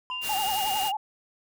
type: tone with exponential decay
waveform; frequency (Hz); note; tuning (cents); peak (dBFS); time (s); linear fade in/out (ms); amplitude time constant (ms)
triangle; 1011; B5; +40; -28; 0.1-0.39; 0; 62
type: tone with pitch glide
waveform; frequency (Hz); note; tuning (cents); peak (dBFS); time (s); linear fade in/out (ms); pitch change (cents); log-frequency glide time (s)
sine; 2794 to 2836; F7 to F7; 0 to +26; -31; 0.11-0.92; 5; +26; 0.34-0.44
type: noise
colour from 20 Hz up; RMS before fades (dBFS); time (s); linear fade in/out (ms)
white; -33; 0.21-0.92; 50
type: tone with vibrato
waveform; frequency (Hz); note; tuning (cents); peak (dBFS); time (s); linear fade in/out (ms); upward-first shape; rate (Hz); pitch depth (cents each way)
sine; 812; G#5; -39; -26; 0.29-0.97; 5; triangle; 11; 150
effects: none